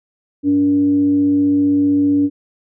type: tone with frequency modulation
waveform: sine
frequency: 286.7 Hz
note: D4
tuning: 42 cents flat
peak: -11 dBFS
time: 0.43-2.3 s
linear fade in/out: 50 ms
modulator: 186 Hz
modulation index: 0.22
effects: none